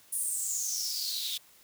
white noise with high-pass filter sweep, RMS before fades -33 dBFS, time 0.12-1.38 s, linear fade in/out 10 ms, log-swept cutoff 10000 to 3400 Hz, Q 8.2, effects white hiss -59 dBFS RMS until 1.63 s

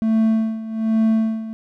triangle tone with tremolo, 221.8 Hz, A3, 14 cents sharp, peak -11 dBFS, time 0.02-1.53 s, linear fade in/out 0 ms, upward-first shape sine, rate 1.2 Hz, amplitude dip 80%, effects none

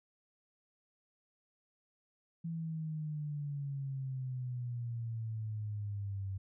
sine exponential sweep, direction down, 167 to 95.6 Hz, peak -36 dBFS, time 2.44-6.38 s, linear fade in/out 10 ms, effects none

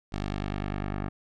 10% pulse tone with low-pass filter sweep, 49.93 Hz, G1, 33 cents sharp, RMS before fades -32 dBFS, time 0.12-1.09 s, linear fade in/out 10 ms, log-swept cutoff 5100 to 1600 Hz, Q 1, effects none

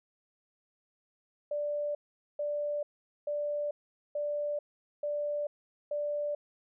sine tone bursts, 587.3 Hz, D5, in tune, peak -30 dBFS, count 6, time 1.51-6.35 s, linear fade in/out 5 ms, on 440 ms, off 440 ms, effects none

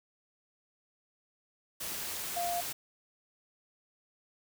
sine tone in noise, 698 Hz, F5, 1 cent flat, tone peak -31 dBFS, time 2.36-2.61 s, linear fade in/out 10 ms, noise white, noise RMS -38 dBFS, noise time 1.8-2.73 s, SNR +4 dB, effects none

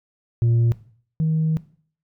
sine tone pair in turn, 116.9 / 158.31 Hz, A#2 / D#3, +5 / +30 cents, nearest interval perfect fourth, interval 525 cents, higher second, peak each -12 / -16 dBFS, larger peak first, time 0.42-0.72 / 1.2-1.57 s, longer second, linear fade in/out 0 ms, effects noise-tail reverb RT60 0.5 s tail -18 dB re dry + tanh soft clip ceiling -14 dBFS

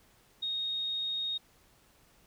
sine tone, 3727 Hz, A#7, 1 cent flat, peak -31 dBFS, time 0.42-1.38 s, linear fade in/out 10 ms, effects pink hiss -64 dBFS RMS until 2.26 s

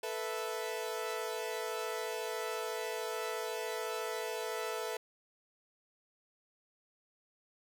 sawtooth chord, A suspended second, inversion none, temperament equal, 440 / 493.9 / 659.3 Hz, A4 / B4 / E5, 0 / 0 / 0 cents, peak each -35 / -37 / -38 dBFS, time 0.03-4.97 s, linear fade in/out 5 ms, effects none

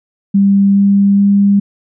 sine tone with pitch steps, 198.2 / 199.35 / 200.5 Hz, G3 / G3 / G3, +19 / +29 / +39 cents, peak -6 dBFS, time 0.34-1.6 s, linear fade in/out 10 ms, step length 420 ms, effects none

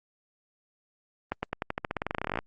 accelerating click train, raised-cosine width 0.5 ms, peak -14 dBFS, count 23, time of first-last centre 1.32-2.389 s, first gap 110 ms, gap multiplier 0.91, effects Opus 32 kbps

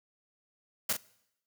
white noise with echo, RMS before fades -29 dBFS, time 0.89-0.93 s, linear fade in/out 5 ms, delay 39 ms, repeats 1, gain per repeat -7 dB, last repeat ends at 0.969 s, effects noise-tail reverb RT60 0.8 s tail -22 dB re dry + high-pass 100 Hz 12 dB/octave

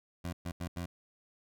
20% pulse tone bursts at uneven times, 87 Hz, F2, 6 cents flat, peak -31 dBFS, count 4, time 0.24-0.33 / 0.45-0.52 / 0.6-0.68 / 0.76-0.86 s, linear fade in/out 10 ms, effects none

